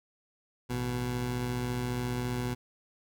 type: tone pair together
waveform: 20% pulse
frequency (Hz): 54.43 / 123.47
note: A1 / B2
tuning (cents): -18 / 0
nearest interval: octave + major second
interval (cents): 1418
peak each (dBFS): -35 / -26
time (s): 0.69-2.55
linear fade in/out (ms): 20
effects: none